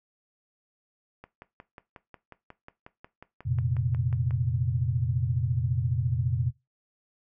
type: click train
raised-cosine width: 0.5 ms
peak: -29 dBFS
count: 18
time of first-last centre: 1.24-4.309 s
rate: 5.54 Hz
type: chord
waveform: sine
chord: F suspended fourth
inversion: none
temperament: just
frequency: 87.31 / 116.41 / 130.96 Hz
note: F2 / Bb2 / C3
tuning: 0 / -2 / +2 cents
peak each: -31 / -28 / -28 dBFS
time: 3.45-6.51 s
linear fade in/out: 20 ms
effects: noise-tail reverb RT60 0.2 s tail -17 dB re dry